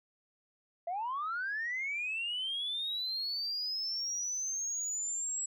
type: linear sweep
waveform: sine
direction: up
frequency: 659.3 to 7760 Hz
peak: -32 dBFS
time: 0.87-5.46 s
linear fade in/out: 5 ms
effects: tanh soft clip ceiling -29 dBFS